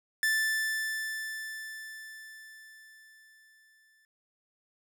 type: tone with exponential decay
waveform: 45% pulse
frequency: 1760 Hz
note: A6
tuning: in tune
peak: -24 dBFS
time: 0.23-4.05 s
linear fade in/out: 1 ms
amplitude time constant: 830 ms
effects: none